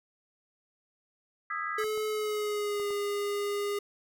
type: chord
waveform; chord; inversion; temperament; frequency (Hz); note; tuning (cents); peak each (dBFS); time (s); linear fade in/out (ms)
sine; E major seventh; third; just; 1236.1 / 1318.5 / 1648.1 / 1977.8; D#6 / E6 / G#6 / B6; -12 / 0 / -14 / +2; -35 / -37 / -38 / -38; 1.5-1.84; 5
type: tone with pitch glide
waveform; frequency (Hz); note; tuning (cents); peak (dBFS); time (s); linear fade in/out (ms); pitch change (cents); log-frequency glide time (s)
square; 430 to 408; A4 to G#4; -40 to -31; -30; 1.78-3.79; 5; -91; 2.07-2.88
type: clicks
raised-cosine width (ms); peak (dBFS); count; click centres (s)
1; -34; 4; 1.843 / 1.976 / 2.799 / 2.906
effects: none